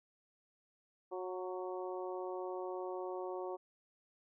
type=harmonic tone with a mistuned harmonic; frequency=183.4 Hz; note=F#3; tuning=15 cents flat; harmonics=2 / 3 / 4 / 5 / 6; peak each=-41 / -45 / -47 / -49 / -51 dBFS; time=1.11-3.57 s; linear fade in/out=20 ms; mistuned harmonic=6; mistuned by=+23 cents; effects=none